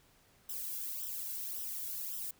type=noise with flanger; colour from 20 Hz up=violet; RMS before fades=-40 dBFS; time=0.49-2.31 s; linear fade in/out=5 ms; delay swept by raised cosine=0.44 to 1.64 ms; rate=1.8 Hz; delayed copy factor=-1; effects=pink hiss -66 dBFS RMS until 2.39 s